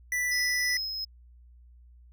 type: tone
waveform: square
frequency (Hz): 1975.5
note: B6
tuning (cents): 0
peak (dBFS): -27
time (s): 0.12-0.77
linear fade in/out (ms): 2
type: tone with tremolo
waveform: triangle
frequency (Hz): 5130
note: E8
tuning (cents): -48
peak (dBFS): -28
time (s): 0.31-1.05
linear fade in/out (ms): 10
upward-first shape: sine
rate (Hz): 2.8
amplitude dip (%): 30
effects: added 60 Hz sine -51 dBFS peak until 2.12 s